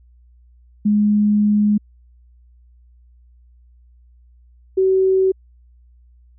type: tone pair in turn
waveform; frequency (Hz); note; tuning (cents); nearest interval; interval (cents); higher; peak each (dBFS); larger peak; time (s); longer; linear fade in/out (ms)
sine; 208.6 / 379.5; G#3 / F#4; +8 / +44; minor seventh; 1036; second; -12; neither; 0.85-1.78 / 4.77-5.32; first; 10
effects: added 60 Hz sine -47 dBFS peak until 6.38 s